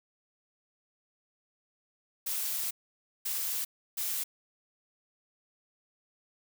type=noise bursts at uneven times; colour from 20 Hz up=blue; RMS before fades=-33 dBFS; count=3; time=2.26-2.71 / 3.25-3.65 / 3.97-4.24 s; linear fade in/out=10 ms; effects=none